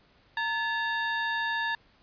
harmonic tone with a mistuned harmonic, 920 Hz, A#5, 23 cents flat, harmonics 1 / 2 / 3 / 4 / 5, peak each -32 / -29 / -42 / -38 / -47 dBFS, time 0.37-1.75 s, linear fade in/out 2 ms, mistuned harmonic 2, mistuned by -110 cents, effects pink hiss -62 dBFS RMS until 2.02 s + resampled to 11025 Hz

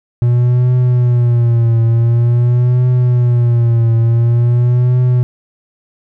triangle tone with vibrato, 120 Hz, B2, 49 cents flat, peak -6 dBFS, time 0.22-5.23 s, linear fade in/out 0 ms, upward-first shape triangle, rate 0.47 Hz, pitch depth 82 cents each way, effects none

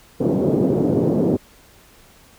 white band-pass noise, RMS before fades -18 dBFS, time 0.2-1.37 s, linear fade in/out 10 ms, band 120 to 450 Hz, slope 24 dB/octave, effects pink hiss -50 dBFS RMS until 2.38 s

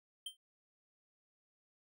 square tone with exponential decay, 3136 Hz, G7, in tune, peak -38 dBFS, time 0.26-0.37 s, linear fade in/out 5 ms, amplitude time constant 23 ms, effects none

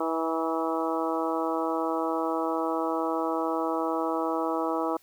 harmonic tone with a mistuned harmonic, 162.3 Hz, E3, 27 cents flat, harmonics 2 / 3 / 4 / 5 / 6 / 7 / 8, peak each -30 / -32 / -33 / -34 / -35 / -35 / -36 dBFS, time 0-4.97 s, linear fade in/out 5 ms, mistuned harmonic 5, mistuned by +19 cents, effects white hiss -61 dBFS RMS until 5.02 s

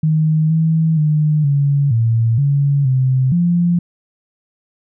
sine tone with pitch steps, 156.4 / 160.8 / 152.1 / 141.7 / 114.4 / 141.4 / 130.3 / 173.5 Hz, D#3 / E3 / D#3 / C#3 / A#2 / C#3 / C3 / F3, +9 / -43 / -39 / +38 / -32 / +35 / -7 / -11 cents, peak -11 dBFS, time 0.03-3.79 s, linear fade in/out 5 ms, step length 470 ms, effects none

